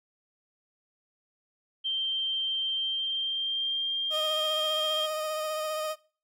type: tone with pitch glide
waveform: sine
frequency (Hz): 3143 to 3194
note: G7 to G7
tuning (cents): +4 to +32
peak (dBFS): -27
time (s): 1.84-5.07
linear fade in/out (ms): 20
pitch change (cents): +28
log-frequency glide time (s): 2.72-3.91
type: tone with vibrato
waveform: 30% pulse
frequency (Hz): 620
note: D#5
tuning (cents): -6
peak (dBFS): -27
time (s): 4.1-5.96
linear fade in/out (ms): 50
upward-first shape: sine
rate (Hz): 15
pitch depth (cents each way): 19
effects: noise-tail reverb RT60 0.4 s tail -22 dB re dry